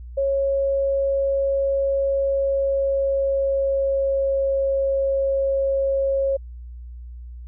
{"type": "tone with pitch glide", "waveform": "sine", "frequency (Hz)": [549, 544.9], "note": ["C#5", "C#5"], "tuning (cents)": [-17, -30], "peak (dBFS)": -18, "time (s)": [0.17, 6.37], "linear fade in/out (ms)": 10, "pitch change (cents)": -13, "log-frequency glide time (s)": [2.2, 4.58], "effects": ["added 60 Hz sine -34 dBFS peak until 7.47 s"]}